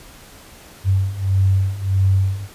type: beating tone pair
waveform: sine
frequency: 95 / 96.6 Hz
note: F#2 / G2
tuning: +46 / -25 cents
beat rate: 1.6 Hz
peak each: -19 / -16 dBFS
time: 0.84-2.48 s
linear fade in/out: 50 ms
effects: pink hiss -43 dBFS RMS until 2.54 s + resampled to 32000 Hz